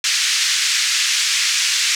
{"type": "band-pass noise", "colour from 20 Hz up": "white", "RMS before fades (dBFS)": -18, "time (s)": [0.04, 1.95], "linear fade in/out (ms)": 2, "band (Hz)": [1700, 6800], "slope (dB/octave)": 24, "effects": []}